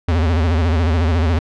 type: tone with vibrato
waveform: square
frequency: 82.41 Hz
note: E2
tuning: in tune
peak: -14 dBFS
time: 0.08-1.39 s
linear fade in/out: 5 ms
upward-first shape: sine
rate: 14 Hz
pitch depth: 130 cents each way
effects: low-pass 4000 Hz 12 dB/octave